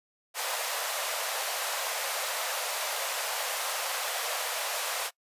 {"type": "high-pass noise", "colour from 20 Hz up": "pink", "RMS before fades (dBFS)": -32, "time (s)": [0.34, 5.11], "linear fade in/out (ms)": 50, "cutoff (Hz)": 520, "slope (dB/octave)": 48, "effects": ["noise-tail reverb RT60 0.1 s tail -23 dB re dry", "resampled to 32000 Hz"]}